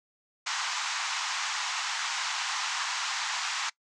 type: band-pass noise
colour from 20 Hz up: pink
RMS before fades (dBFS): -32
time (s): 0.46-3.7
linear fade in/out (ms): 10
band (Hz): 850 to 7300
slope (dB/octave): 48
effects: noise-tail reverb RT60 0.1 s tail -22 dB re dry